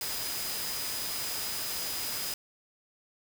sine tone in noise, 4978 Hz, D#8, in tune, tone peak -39 dBFS, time 0.01-2.34 s, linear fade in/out 2 ms, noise white, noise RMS -35 dBFS, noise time 0.01-2.34 s, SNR -7 dB, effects none

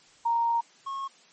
sine / triangle tone pair in turn, 931 / 1089.6 Hz, A#5 / C#6, -2 / -30 cents, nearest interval minor third, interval 272 cents, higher second, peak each -22 / -29 dBFS, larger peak first, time 0.25-0.61 / 0.86-1.08 s, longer first, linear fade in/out 10 ms, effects white hiss -57 dBFS RMS until 1.32 s + MP3 32 kbps

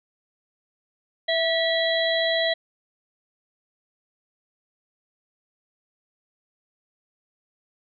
harmonic tone with a mistuned harmonic, 659 Hz, E5, 1 cent flat, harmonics 1 / 3 / 5 / 6, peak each -23 / -26 / -28 / -28 dBFS, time 1.28-2.54 s, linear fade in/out 10 ms, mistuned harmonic 3, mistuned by -26 cents, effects none

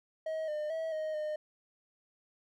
triangle tone with pitch steps, 635 / 604 / 646 / 624 / 610 Hz, D#5 / D5 / E5 / D#5 / D#5, +35 / +48 / -35 / +5 / -34 cents, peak -31 dBFS, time 0.26-1.36 s, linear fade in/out 5 ms, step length 220 ms, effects none

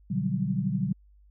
sine chord, G major seventh, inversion first, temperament just, 122.5 / 147 / 183.75 / 196 Hz, B2 / D3 / F#3 / G3, -14 / +2 / -12 / 0 cents, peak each -33 / -31 / -29 / -30 dBFS, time 0.1-0.93 s, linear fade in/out 10 ms, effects added 50 Hz sine -54 dBFS peak until 1.3 s

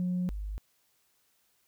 sine tone pair in turn, 180 / 50.82 Hz, F#3 / G#1, -47 / -37 cents, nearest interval octave + minor seventh, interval 2190 cents, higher first, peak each -26 / -33 dBFS, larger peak first, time 0-0.29 / 0.29-0.58 s, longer neither, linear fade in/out 0 ms, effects tanh soft clip ceiling -25 dBFS + white hiss -71 dBFS RMS until 1.67 s

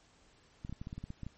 clicks, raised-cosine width 5 ms, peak -29 dBFS, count 11, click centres 0.649 / 0.695 / 0.726 / 0.815 / 0.871 / 0.929 / 0.98 / 1.04 / 1.104 / 1.233 / 1.266 s, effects pink hiss -65 dBFS RMS until 1.37 s + MP3 32 kbps

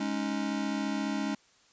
square chord, Ab suspended fourth, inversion none, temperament just, 207.7 / 276.9 / 311.5 Hz, Ab3 / Db4 / Eb4, 0 / -2 / +2 cents, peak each -34 / -34 / -37 dBFS, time 0-1.35 s, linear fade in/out 5 ms, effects white hiss -63 dBFS RMS until 1.72 s + resampled to 16000 Hz

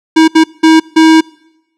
square tone bursts at uneven times, 320 Hz, D#4, 49 cents sharp, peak -3 dBFS, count 4, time 0.16-0.28 / 0.35-0.44 / 0.63-0.8 / 0.96-1.21 s, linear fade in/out 10 ms, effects noise-tail reverb RT60 0.9 s tail -24 dB re dry + low-pass 6000 Hz 12 dB/octave

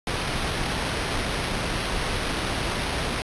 pink noise with sample-and-hold, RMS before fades -27 dBFS, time 0.07-3.22 s, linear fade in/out 2 ms, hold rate 7350 Hz, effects resampled to 24000 Hz

